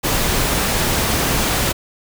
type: noise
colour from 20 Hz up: pink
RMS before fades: -18 dBFS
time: 0.03-1.73 s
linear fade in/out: 20 ms
effects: none